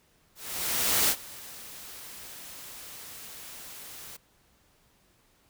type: noise with ADSR envelope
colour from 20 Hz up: white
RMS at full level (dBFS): -23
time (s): 0.35-4.17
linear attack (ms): 740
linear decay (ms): 66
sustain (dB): -21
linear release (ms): 10
effects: pink hiss -65 dBFS RMS until 5.49 s